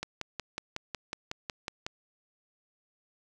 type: click train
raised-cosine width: 0.2 ms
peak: -17 dBFS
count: 11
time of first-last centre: 0.03-1.865 s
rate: 5.45 Hz
effects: none